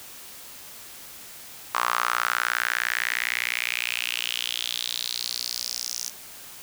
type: tone with high-pass filter sweep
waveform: sawtooth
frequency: 59.8 Hz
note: A#1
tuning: 45 cents sharp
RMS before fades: -28 dBFS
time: 1.74-6.1 s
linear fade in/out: 10 ms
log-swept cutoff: 1100 to 5900 Hz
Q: 4.4
effects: white hiss -43 dBFS RMS until 6.62 s